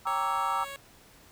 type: chord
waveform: sine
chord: E half-diminished seventh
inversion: first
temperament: equal with one note detuned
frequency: 784 / 932.3 / 1163.2 / 1318.5 Hz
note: G5 / Bb5 / D6 / E6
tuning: 0 / 0 / -17 / 0 cents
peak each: -34 / -31 / -32 / -31 dBFS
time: 0.05-0.65 s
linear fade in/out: 20 ms
type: tone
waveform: 10% pulse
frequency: 554 Hz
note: C#5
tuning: 1 cent flat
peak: -30 dBFS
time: 0.07-0.76 s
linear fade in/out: 0 ms
effects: pink hiss -56 dBFS RMS until 1.31 s